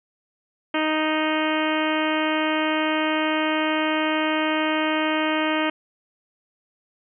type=harmonic tone; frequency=311.1 Hz; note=D#4; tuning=in tune; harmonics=1 / 2 / 3 / 4 / 5 / 6 / 7 / 8 / 9 / 10; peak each=-24 / -27 / -29 / -30 / -31 / -32 / -32 / -33 / -34 / -34 dBFS; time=0.74-5.7 s; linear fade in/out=5 ms; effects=none